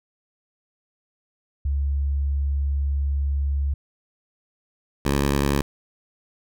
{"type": "tone pair in turn", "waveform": ["sine", "10% pulse"], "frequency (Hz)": [70, 70.28], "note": ["C#2", "C#2"], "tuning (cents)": [18, 24], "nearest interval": "unison", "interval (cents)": 6, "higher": "second", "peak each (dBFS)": [-20, -11], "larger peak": "second", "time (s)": [[1.65, 3.74], [5.05, 5.62]], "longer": "first", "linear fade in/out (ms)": 5, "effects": []}